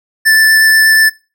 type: tone with vibrato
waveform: square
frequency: 1760 Hz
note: A6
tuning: in tune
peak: -6 dBFS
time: 0.25-1.1 s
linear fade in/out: 20 ms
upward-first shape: sine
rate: 8.3 Hz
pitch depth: 9 cents each way
effects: noise-tail reverb RT60 0.3 s tail -21 dB re dry

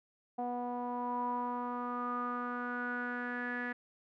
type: tone with low-pass filter sweep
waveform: sawtooth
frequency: 244.4 Hz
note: B3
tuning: 18 cents flat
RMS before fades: -37 dBFS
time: 0.38-3.73 s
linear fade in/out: 10 ms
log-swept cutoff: 790 to 1800 Hz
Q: 9.2
effects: none

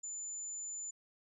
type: tone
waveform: sine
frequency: 7040 Hz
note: A8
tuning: in tune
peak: -40 dBFS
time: 0.03-0.91 s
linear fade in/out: 10 ms
effects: none

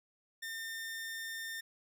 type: tone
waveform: sawtooth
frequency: 1810 Hz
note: A6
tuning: 48 cents sharp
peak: -36 dBFS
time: 0.42-1.61 s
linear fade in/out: 10 ms
effects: none

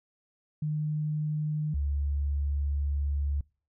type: tone pair in turn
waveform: sine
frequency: 152 / 71.36 Hz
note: D#3 / D2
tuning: -40 / -49 cents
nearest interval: octave + minor second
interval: 1309 cents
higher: first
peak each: -27 / -26 dBFS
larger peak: second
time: 0.62-1.74 / 1.74-3.41 s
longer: second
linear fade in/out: 5 ms
effects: noise-tail reverb RT60 0.4 s tail -26 dB re dry

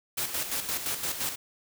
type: noise with tremolo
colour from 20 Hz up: white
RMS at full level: -30 dBFS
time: 0.17-1.36 s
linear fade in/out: 10 ms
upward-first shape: square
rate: 5.8 Hz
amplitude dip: 55%
effects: none

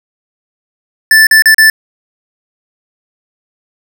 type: tone with dropouts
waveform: square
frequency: 1760 Hz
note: A6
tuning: in tune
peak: -3 dBFS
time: 1.11-1.7 s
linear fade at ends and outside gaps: 2 ms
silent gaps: 1.269-1.311 / 1.422-1.457 / 1.545-1.582 s
effects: none

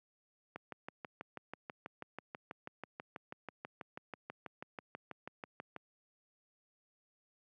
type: click train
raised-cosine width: 0.5 ms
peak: -28 dBFS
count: 33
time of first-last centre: 0.56-5.763 s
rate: 6.15 Hz
effects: high-pass 150 Hz 12 dB/octave

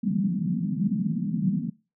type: band-pass noise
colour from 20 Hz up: pink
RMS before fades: -26 dBFS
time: 0.03-1.7 s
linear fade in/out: 10 ms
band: 170 to 220 Hz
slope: 48 dB/octave
effects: noise-tail reverb RT60 0.3 s tail -21 dB re dry

